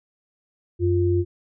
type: tone pair together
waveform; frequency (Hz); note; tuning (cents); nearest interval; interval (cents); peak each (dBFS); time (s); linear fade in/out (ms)
sine; 92.5 / 349.2; F#2 / F4; 0 / 0; octave + major seventh; 2300; -20; 0.79-1.25; 50
effects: none